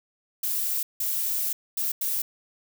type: noise bursts at uneven times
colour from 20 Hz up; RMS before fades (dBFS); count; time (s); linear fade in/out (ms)
violet; -27; 4; 0.43-0.83 / 1-1.53 / 1.77-1.92 / 2.01-2.22; 5
effects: none